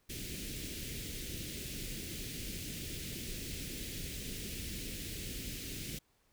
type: band-stop noise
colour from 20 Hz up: pink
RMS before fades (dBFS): -42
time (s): 0.09-5.99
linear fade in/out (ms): 10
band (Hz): 410 to 2200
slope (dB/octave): 24
effects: pink hiss -73 dBFS RMS until 6.32 s